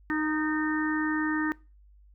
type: harmonic tone with a mistuned harmonic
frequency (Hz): 309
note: D#4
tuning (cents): -12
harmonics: 1 / 3 / 4 / 5 / 6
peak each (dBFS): -27 / -38 / -37 / -37 / -32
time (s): 0.1-1.52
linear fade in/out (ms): 0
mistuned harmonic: 6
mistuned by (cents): -25
effects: noise-tail reverb RT60 0.3 s tail -22 dB re dry + added 50 Hz sine -53 dBFS peak until 2.14 s